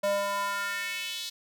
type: tone with high-pass filter sweep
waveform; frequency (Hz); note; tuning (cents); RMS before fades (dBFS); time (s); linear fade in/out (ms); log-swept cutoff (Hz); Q
square; 200.5; G3; +39; -31; 0.03-1.3; 10; 530 to 4100; 2.9
effects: none